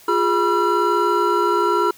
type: tone cluster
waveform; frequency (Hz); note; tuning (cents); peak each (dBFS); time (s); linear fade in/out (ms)
triangle; 352.1 / 413 / 974 / 1357; F4 / G#4 / B5 / E6; +14 / -10 / -24 / +50; -19; 0.08-1.91; 5
effects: white hiss -47 dBFS RMS until 1.97 s